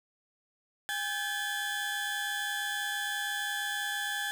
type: tone cluster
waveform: 30% pulse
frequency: 814 / 1562 / 1717 Hz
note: G#5 / G6 / A6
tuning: -35 / -7 / -43 cents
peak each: -36 / -36 / -31 dBFS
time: 0.89-4.31 s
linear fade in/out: 0 ms
effects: none